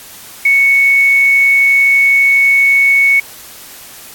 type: tone with quantisation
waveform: sine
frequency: 2217 Hz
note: C#7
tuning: in tune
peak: -6 dBFS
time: 0.45-3.2 s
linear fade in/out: 5 ms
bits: 5
effects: white hiss -34 dBFS RMS until 4.14 s + AAC 64 kbps